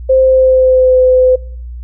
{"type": "tone with pitch glide", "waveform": "sine", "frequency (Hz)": [523.3, 510.2], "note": ["C5", "C5"], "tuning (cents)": [0, -44], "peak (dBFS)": -5, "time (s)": [0.09, 1.36], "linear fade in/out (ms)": 10, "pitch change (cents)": -44, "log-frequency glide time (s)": [0.2, 0.98], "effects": ["noise-tail reverb RT60 0.6 s tail -25 dB re dry", "added 60 Hz sine -23 dBFS peak until 1.83 s"]}